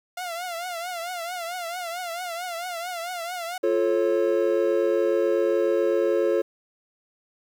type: tone with vibrato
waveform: sawtooth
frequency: 698.5 Hz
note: F5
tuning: in tune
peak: -26 dBFS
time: 0.17-3.58 s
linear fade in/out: 5 ms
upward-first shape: triangle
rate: 4.5 Hz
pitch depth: 110 cents each way
type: chord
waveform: triangle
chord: F augmented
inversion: none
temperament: just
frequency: 349.2 / 436.5 / 545.7 Hz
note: F4 / A4 / C#5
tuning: 0 / -14 / -27 cents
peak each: -22 dBFS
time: 3.63-6.42 s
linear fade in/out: 10 ms
effects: 9-bit